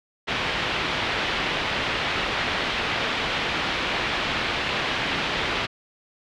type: low-pass noise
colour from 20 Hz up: white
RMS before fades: -26 dBFS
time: 0.27-5.67 s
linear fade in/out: 20 ms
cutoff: 3400 Hz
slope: 24 dB/octave
effects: none